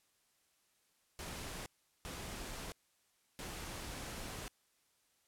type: noise bursts at uneven times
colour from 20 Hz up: pink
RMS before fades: -45 dBFS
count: 3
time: 1.19-1.66 / 2.05-2.72 / 3.39-4.48 s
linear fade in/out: 0 ms
effects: white hiss -75 dBFS RMS until 5.27 s + low-pass 12000 Hz 12 dB/octave